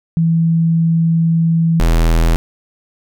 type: tone pair in turn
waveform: sine / square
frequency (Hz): 164.81 / 41.2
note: E3 / E1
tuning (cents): 0 / 0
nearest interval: 2 octaves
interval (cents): 2400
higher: first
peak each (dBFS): -10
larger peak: neither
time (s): 0.17-1.8 / 1.8-2.36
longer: first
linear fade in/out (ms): 0
effects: none